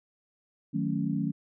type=chord; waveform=sine; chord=D# half-diminished seventh; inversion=none; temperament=equal; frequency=155.56 / 185 / 220 / 277.2 Hz; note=D#3 / F#3 / A3 / C#4; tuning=0 / 0 / 0 / 0 cents; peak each=-32 dBFS; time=0.73-1.32 s; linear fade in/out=20 ms; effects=none